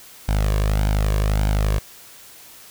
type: tone with flanger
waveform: sawtooth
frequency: 51.6 Hz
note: G#1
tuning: 10 cents flat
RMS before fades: -19 dBFS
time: 0.28-1.79 s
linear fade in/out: 10 ms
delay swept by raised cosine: 1.3 to 1.8 ms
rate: 1.7 Hz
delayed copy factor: +0.65
effects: white hiss -44 dBFS RMS until 2.7 s